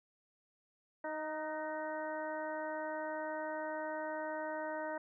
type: harmonic tone with a mistuned harmonic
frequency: 311 Hz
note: D#4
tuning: 1 cent flat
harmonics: 1 / 2 / 3 / 4 / 5 / 6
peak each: -46 / -40 / -43 / -52 / -47 / -49 dBFS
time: 1.04-4.98 s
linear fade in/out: 5 ms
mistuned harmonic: 5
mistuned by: -35 cents
effects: none